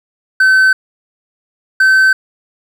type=tone pair in turn; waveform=triangle; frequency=1530 / 1537.9 Hz; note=G6 / G6; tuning=-42 / -34 cents; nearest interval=unison; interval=8 cents; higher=second; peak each=-4 dBFS; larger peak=neither; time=0.4-0.73 / 1.8-2.13 s; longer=neither; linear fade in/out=5 ms; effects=none